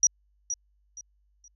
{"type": "tone with echo", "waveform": "sine", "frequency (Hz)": 5790, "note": "F#8", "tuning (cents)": -38, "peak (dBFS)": -16, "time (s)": [0.03, 0.07], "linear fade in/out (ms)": 2, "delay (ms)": 470, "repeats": 3, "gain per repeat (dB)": -11, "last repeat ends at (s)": 1.48, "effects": ["added 50 Hz sine -64 dBFS peak until 1.55 s"]}